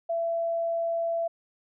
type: tone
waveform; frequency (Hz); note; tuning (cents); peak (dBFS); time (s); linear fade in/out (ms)
sine; 670; E5; +28; -25; 0.09-1.28; 10
effects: none